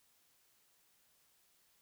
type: silence
effects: white hiss -72 dBFS RMS until 1.81 s